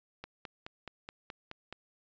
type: click train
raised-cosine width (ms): 0.3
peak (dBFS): -26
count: 8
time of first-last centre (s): 0.24-1.726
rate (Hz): 4.71
effects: resampled to 16000 Hz